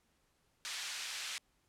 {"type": "band-pass noise", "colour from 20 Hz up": "pink", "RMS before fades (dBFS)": -42, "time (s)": [0.65, 1.38], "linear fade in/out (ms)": 0, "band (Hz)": [2100, 7300], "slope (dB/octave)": 12, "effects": ["pink hiss -75 dBFS RMS until 1.68 s", "low-pass 12000 Hz 12 dB/octave"]}